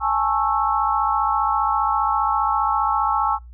sine chord, A major seventh, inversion third, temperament just, 825 / 880 / 1100 / 1320 Hz, G#5 / A5 / C#6 / E6, -12 / 0 / -14 / +2 cents, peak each -23 dBFS, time 0-3.39 s, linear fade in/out 50 ms, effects noise-tail reverb RT60 0.2 s tail -26 dB re dry + added 60 Hz sine -38 dBFS peak until 3.53 s

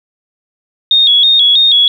sine tone with vibrato, 3520 Hz, A7, in tune, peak -5 dBFS, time 0.91-1.88 s, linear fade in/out 2 ms, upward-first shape square, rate 3.1 Hz, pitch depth 81 cents each way, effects 7-bit

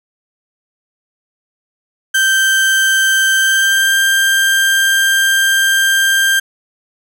35% pulse tone with pitch glide, 1563 to 1584.8 Hz, G6 to G6, -6 to +18 cents, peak -8 dBFS, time 2.14-6.4 s, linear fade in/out 10 ms, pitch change +24 cents, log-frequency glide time 3.36-3.95 s, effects none

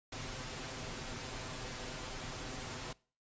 pink noise with comb filter, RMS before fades -43 dBFS, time 0.12-2.93 s, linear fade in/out 5 ms, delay 7.8 ms, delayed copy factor +0.6, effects noise-tail reverb RT60 0.4 s tail -23 dB re dry + resampled to 16000 Hz

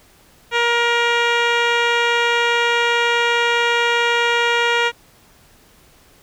10% pulse tone with low-pass filter, 472.4 Hz, A#4, 23 cents sharp, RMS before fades -17 dBFS, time 0.51-4.92 s, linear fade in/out 50 ms, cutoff 3600 Hz, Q 1.1, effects pink hiss -51 dBFS RMS until 6.22 s

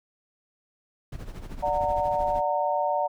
brown noise with tremolo, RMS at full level -34 dBFS, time 1.12-2.41 s, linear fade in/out 5 ms, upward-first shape sine, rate 13 Hz, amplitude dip 70%
sine chord, D augmented, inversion none, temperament just, 587.3 / 734.2 / 917.7 Hz, D5 / F#5 / A#5, 0 / -14 / -27 cents, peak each -27 dBFS, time 1.62-3.08 s, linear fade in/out 20 ms
effects none

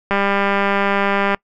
click train, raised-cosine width 0.5 ms, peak -3 dBFS, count 247, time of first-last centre 0.11-1.346 s, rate 199 Hz, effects noise-tail reverb RT60 0.1 s tail -26 dB re dry

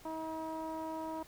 sawtooth tone with low-pass filter, 319 Hz, D#4, 43 cents sharp, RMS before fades -40 dBFS, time 0.05-1.23 s, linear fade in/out 5 ms, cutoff 900 Hz, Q 4.1, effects pink hiss -58 dBFS RMS until 1.27 s

